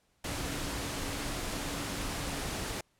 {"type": "tone in noise", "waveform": "sine", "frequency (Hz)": 283, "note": "C#4", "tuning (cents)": 36, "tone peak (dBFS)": -44, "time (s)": [0.25, 2.41], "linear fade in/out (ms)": 5, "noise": "pink", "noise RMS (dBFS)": -36, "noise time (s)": [0.24, 2.81], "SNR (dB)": -11, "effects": ["pink hiss -72 dBFS RMS until 2.99 s", "low-pass 11000 Hz 12 dB/octave"]}